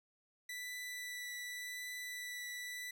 sawtooth tone with vibrato, 1975.5 Hz, B6, in tune, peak -39 dBFS, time 0.49-2.91 s, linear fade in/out 5 ms, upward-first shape triangle, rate 0.88 Hz, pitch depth 10 cents each way, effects none

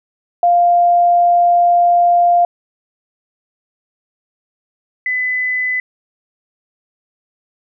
sine tone pair in turn, 698.5 / 2007 Hz, F5 / B6, 0 / +27 cents, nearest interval octave + tritone, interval 1827 cents, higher second, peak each -8 / -15 dBFS, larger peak first, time 0.43-2.45 / 5.06-5.8 s, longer first, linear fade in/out 2 ms, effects none

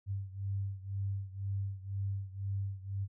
sine beating tone pair, 97.7 / 99.7 Hz, G2 / G2, -5 / +30 cents, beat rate 2 Hz, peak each -36 / -39 dBFS, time 0.06-3.08 s, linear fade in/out 50 ms, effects none

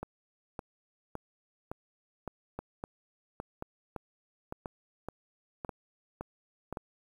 two click trains, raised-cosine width 1 ms, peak -23 / -23 dBFS, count 13 / 5, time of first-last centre 0.03-6.772 / 2.59-6.727 s, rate 1.78 / 0.967 Hz, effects 9-bit

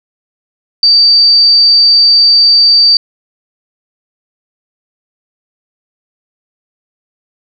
sine tone, 4632 Hz, D8, 25 cents flat, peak -3 dBFS, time 0.83-2.97 s, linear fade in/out 2 ms, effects none

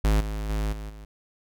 square tone with level steps, 52.6 Hz, G#1, 23 cents sharp, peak -19 / -29 / -25 / -34 / -41 dBFS, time 0.04-1.05 s, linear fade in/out 5 ms, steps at 0.2 / 0.49 / 0.72 / 0.89 s, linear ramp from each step 10 ms, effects none

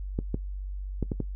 clicks, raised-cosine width 3 ms, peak -15 dBFS, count 5, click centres 0.189 / 0.344 / 1.027 / 1.118 / 1.203 s, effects noise-tail reverb RT60 0.1 s tail -19 dB re dry + added 48 Hz sine -32 dBFS peak until 1.35 s

